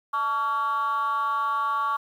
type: tone with frequency modulation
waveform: sine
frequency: 1132 Hz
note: C#6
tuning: 36 cents sharp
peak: -21 dBFS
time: 0.13-1.97 s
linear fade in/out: 10 ms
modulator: 254 Hz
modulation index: 0.71
effects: tanh soft clip ceiling -20 dBFS + 9-bit